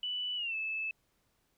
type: tone with pitch glide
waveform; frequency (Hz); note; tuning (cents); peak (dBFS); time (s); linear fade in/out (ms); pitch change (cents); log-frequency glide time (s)
sine; 2972 to 2617; F#7 to E7; +7 to -13; -33; 0.03-0.91; 2; -220; 0.36-0.55
effects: pink hiss -75 dBFS RMS until 1.57 s